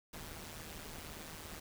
pink noise with amplitude modulation, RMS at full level -45 dBFS, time 0.13-1.6 s, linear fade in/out 5 ms, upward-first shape sine, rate 156 Hz, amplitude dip 70%, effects none

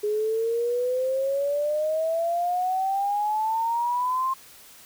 sine exponential sweep, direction up, 415.3 to 1063 Hz, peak -22 dBFS, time 0.03-4.34 s, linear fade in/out 10 ms, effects white hiss -49 dBFS RMS until 4.85 s

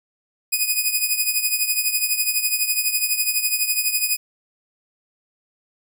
5% pulse tone with tremolo, 2489 Hz, D#7, in tune, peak -6 dBFS, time 0.52-4.17 s, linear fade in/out 10 ms, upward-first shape triangle, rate 12 Hz, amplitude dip 75%, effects none

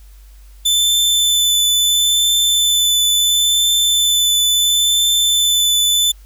sawtooth tone with vibrato, 3520 Hz, A7, in tune, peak -9 dBFS, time 0.65-6.12 s, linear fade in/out 10 ms, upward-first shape triangle, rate 0.73 Hz, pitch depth 13 cents each way, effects added 49 Hz sine -38 dBFS peak until 6.25 s + white hiss -53 dBFS RMS until 6.25 s

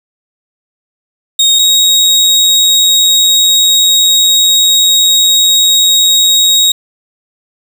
30% pulse tone pair in turn, 3729 / 3779 Hz, A#7 / A#7, 0 / +23 cents, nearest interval unison, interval 23 cents, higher second, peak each -3 dBFS, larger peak neither, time 1.39-1.59 / 1.59-6.72 s, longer second, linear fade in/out 5 ms, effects 7-bit

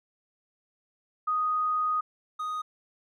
sine / triangle tone pair in turn, 1244.5 / 1244.5 Hz, D#6 / D#6, 0 / 0 cents, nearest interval unison, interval 0 cents, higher neither, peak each -24 / -28 dBFS, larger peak first, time 1.27-2.01 / 2.39-2.62 s, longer first, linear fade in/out 10 ms, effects none

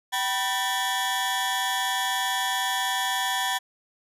40% pulse tone cluster, 769 / 978 / 1785 / 3347 Hz, G5 / B5 / A6 / G#7, -33 / -17 / +24 / +13 cents, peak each -29 dBFS, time 0.12-3.59 s, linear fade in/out 20 ms, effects resampled to 32000 Hz

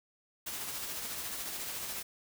white noise with tremolo, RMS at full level -38 dBFS, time 0.46-2.03 s, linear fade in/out 10 ms, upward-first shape sine, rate 14 Hz, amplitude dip 30%, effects none

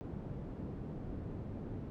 white low-pass noise, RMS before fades -43 dBFS, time 0.01-1.9 s, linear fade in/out 0 ms, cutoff 240 Hz, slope 12 dB/octave, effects none

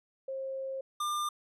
sine / square tone pair in turn, 534 / 1198.8 Hz, C5 / D6, +35 / +35 cents, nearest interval octave + major second, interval 1400 cents, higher second, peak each -34 / -31 dBFS, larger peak second, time 0.28-0.81 / 1-1.29 s, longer first, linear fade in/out 5 ms, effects resampled to 32000 Hz

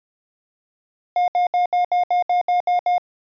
triangle tone bursts, 714 Hz, F5, 38 cents sharp, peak -13 dBFS, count 10, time 1.16-2.981 s, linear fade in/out 2 ms, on 120 ms, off 69 ms, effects resampled to 11025 Hz

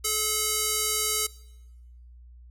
square tone with band-pass filter, 430 Hz, A4, 40 cents flat, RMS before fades -27 dBFS, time 0.04-1.27 s, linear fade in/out 10 ms, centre 9000 Hz, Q 1.1, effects noise-tail reverb RT60 1.0 s tail -21 dB re dry + added 60 Hz sine -46 dBFS peak until 2.5 s

